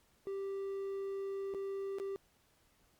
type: tone with dropouts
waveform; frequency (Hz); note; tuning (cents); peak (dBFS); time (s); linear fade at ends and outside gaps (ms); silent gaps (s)
triangle; 392; G4; 0; -35; 0.27-2.16; 0; 1.539-1.547 / 1.985-1.999
effects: pink hiss -71 dBFS RMS until 2.99 s + Opus 48 kbps